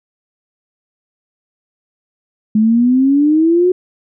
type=exponential sweep; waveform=sine; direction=up; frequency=211.6 to 370 Hz; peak=-8 dBFS; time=2.55-3.72 s; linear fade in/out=5 ms; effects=none